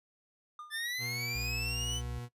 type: tone with exponential decay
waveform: triangle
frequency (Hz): 1212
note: D#6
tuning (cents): -46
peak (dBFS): -39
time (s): 0.59-0.91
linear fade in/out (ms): 2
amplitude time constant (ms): 68
type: linear sweep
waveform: 25% pulse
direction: up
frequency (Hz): 1745 to 3041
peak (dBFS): -31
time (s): 0.7-2.02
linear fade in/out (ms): 50
type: tone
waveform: 40% pulse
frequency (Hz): 121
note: B2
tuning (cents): -35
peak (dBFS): -39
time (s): 0.98-2.29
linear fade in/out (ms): 50
type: tone with pitch glide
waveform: sine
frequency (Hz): 61.74 to 64.81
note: B1 to C2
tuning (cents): 0 to -16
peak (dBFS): -38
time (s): 1.35-2.19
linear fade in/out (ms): 5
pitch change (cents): +84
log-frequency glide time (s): 1.66-2.02
effects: noise-tail reverb RT60 0.1 s tail -18 dB re dry + resampled to 32000 Hz